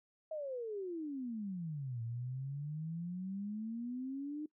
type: exponential two-way sweep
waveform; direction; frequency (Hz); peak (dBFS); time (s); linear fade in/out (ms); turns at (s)
sine; down then up; 644 to 113.6 to 307.7; -38; 0.31-4.46; 5; 2.02
effects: noise-tail reverb RT60 0.1 s tail -22 dB re dry